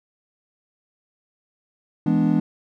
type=chord; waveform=triangle; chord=E dominant seventh; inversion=none; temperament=equal; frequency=164.81 / 207.7 / 246.9 / 293.7 Hz; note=E3 / G#3 / B3 / D4; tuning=0 / 0 / 0 / 0 cents; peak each=-20 dBFS; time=2.06-2.4 s; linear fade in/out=5 ms; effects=none